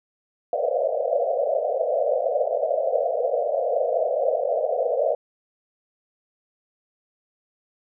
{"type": "band-pass noise", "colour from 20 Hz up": "pink", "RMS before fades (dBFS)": -23, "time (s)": [0.53, 5.15], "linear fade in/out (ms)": 2, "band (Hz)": [480, 700], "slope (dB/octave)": 96, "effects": []}